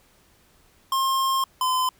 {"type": "tone pair in turn", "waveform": "square", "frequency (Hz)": [1066, 1022.9], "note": ["C6", "C6"], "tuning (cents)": [32, -39], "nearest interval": "minor second", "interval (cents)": 71, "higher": "first", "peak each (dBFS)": -21, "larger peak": "neither", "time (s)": [[0.92, 1.44], [1.61, 1.89]], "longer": "first", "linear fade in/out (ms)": 2, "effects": ["pink hiss -59 dBFS RMS until 1.99 s"]}